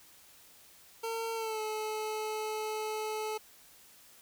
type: tone with pitch glide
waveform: 25% pulse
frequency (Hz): 454.1 to 431.8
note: A#4 to A4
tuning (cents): -45 to -33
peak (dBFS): -30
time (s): 1.03-3.38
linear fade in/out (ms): 10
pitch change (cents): -88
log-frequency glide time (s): 1.34-1.61
effects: white hiss -58 dBFS RMS until 4.21 s